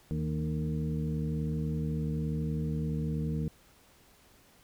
harmonic tone with a mistuned harmonic, 76.5 Hz, D#2, 29 cents flat, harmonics 1 / 2 / 3 / 4 / 6, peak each -37 / -31 / -37 / -42 / -43 dBFS, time 0.11-3.48 s, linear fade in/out 0 ms, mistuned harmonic 2, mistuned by +51 cents, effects pink hiss -61 dBFS RMS until 4.63 s

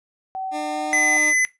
sine tone with tremolo, 761 Hz, F#5, 48 cents sharp, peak -25 dBFS, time 0.35-1.17 s, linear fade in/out 0 ms, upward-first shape triangle, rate 2.7 Hz, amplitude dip 25%
20% pulse tone with pitch glide, 300.5 to 304.5 Hz, D4 to D#4, +40 to -37 cents, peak -22 dBFS, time 0.51-1.34 s, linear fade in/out 50 ms, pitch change +23 cents, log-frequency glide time 0.66-0.97 s
square tone, 2020 Hz, B6, 39 cents sharp, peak -17 dBFS, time 0.93-1.45 s, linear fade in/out 0 ms
effects noise-tail reverb RT60 0.2 s tail -17 dB re dry + resampled to 24000 Hz

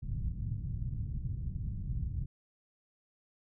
white low-pass noise, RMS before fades -36 dBFS, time 0.02-2.26 s, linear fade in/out 10 ms, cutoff 130 Hz, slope 24 dB/octave, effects none

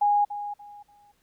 sine tone with echo, 823 Hz, G#5, 16 cents flat, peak -18 dBFS, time 0.01-0.25 s, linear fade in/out 10 ms, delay 290 ms, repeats 3, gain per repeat -12 dB, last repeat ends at 1.12 s, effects pink hiss -69 dBFS RMS until 1.22 s

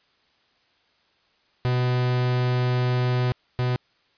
45% pulse tone pair in turn, 124.8 / 124.8 Hz, B2 / B2, +19 / +19 cents, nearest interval unison, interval 0 cents, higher neither, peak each -20 / -21 dBFS, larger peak first, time 1.65-3.32 / 3.59-3.76 s, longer first, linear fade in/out 0 ms, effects white hiss -64 dBFS RMS until 4.17 s + resampled to 11025 Hz

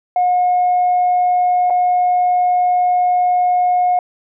sine tone with dropouts, 721 Hz, F#5, 45 cents flat, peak -10 dBFS, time 0.16-3.99 s, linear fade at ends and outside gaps 2 ms, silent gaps 1.7-1.705 s, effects tanh soft clip ceiling -8 dBFS

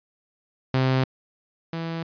sawtooth tone pair in turn, 130.81 / 165.01 Hz, C3 / E3, 0 / +2 cents, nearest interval major third, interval 402 cents, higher second, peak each -15 / -24 dBFS, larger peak first, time 0.74-1.04 / 1.73-2.03 s, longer neither, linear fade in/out 2 ms, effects resampled to 11025 Hz

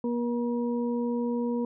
harmonic tone, 239.1 Hz, A#3, 44 cents sharp, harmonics 1 / 2 / 4, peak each -27 / -31 / -40 dBFS, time 0.04-1.65 s, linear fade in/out 2 ms, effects none

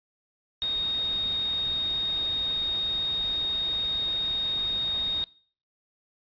sine tone in noise, 3720 Hz, A#7, 4 cents flat, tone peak -25 dBFS, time 0.62-5.24 s, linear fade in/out 0 ms, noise pink, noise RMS -42 dBFS, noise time 0.62-5.24 s, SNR +14 dB, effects noise-tail reverb RT60 0.5 s tail -23 dB re dry + resampled to 11025 Hz

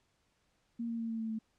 sine tone with pitch steps, 233.1 / 230.6 / 228 / 225.6 / 223.1 / 220.7 Hz, A#3 / A#3 / A#3 / A3 / A3 / A3, 0 / -19 / -38 / +44 / +24 / +5 cents, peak -34 dBFS, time 0.79-1.39 s, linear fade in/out 10 ms, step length 100 ms, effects pink hiss -75 dBFS RMS until 1.58 s + low-pass 8000 Hz 12 dB/octave

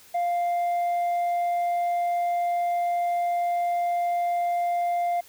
sine tone with tanh clipping, 698.5 Hz, F5, in tune, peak -23 dBFS, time 0.14-5.21 s, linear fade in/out 10 ms, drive 3 dB, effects white hiss -52 dBFS RMS until 5.28 s

